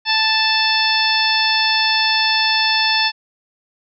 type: harmonic tone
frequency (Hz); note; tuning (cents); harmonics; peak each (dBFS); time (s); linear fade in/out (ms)
880; A5; 0; 1 / 2 / 3 / 4 / 5 / 6; -21 / -21 / -21 / -21 / -21 / -21; 0.05-3.12; 50
effects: none